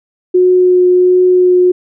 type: tone with vibrato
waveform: sine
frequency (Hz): 363.3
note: F#4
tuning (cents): -32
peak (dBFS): -5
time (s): 0.34-1.72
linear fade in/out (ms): 10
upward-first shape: triangle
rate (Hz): 1.4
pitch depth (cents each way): 11
effects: none